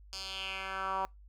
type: tone with band-pass filter sweep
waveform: 10% pulse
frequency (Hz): 191.5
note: G3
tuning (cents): -40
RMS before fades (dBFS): -37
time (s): 0.13-1.05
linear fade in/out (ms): 0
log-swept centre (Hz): 5200 to 920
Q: 3.1
effects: noise-tail reverb RT60 0.2 s tail -26 dB re dry + added 50 Hz sine -52 dBFS peak until 1.28 s